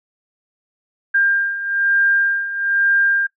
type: beating tone pair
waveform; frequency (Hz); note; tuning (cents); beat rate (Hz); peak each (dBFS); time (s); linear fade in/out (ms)
sine; 1598 / 1599.1; G6 / G6; +33 / +34; 1.1; -21 / -16; 1.14-3.27; 10
effects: noise-tail reverb RT60 0.1 s tail -18 dB re dry